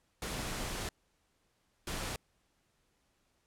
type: noise bursts at uneven times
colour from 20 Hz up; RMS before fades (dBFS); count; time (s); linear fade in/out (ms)
pink; -38; 2; 0.22-0.89 / 1.87-2.16; 2
effects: pink hiss -75 dBFS RMS until 3.46 s + low-pass 11000 Hz 12 dB/octave